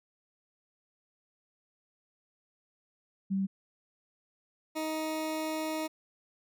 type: tone pair in turn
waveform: sine / 20% pulse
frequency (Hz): 193.7 / 314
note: G3 / D#4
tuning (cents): -20 / +16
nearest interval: minor sixth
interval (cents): 836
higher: second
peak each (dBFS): -27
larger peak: neither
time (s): 3.3-3.47 / 4.75-5.88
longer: second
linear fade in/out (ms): 20
effects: none